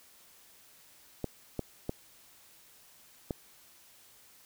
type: clicks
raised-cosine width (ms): 2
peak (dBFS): -19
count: 4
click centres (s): 1.243 / 1.593 / 1.894 / 3.308
effects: white hiss -59 dBFS RMS until 4.45 s